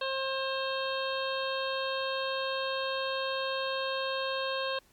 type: harmonic tone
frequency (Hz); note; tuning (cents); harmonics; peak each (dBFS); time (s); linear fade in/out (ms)
533; C5; +32; 1 / 2 / 3 / 5 / 6 / 7 / 8; -33 / -36 / -38 / -40 / -41 / -41 / -42; 0.01-4.79; 5
effects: pink hiss -64 dBFS RMS until 4.92 s + MP3 96 kbps